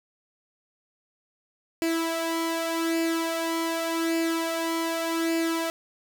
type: tone with flanger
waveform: sawtooth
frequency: 329.6 Hz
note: E4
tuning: in tune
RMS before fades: -27 dBFS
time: 1.82-5.7 s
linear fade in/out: 0 ms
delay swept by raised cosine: 0.41 to 2.11 ms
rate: 0.85 Hz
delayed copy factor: +0.6
effects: none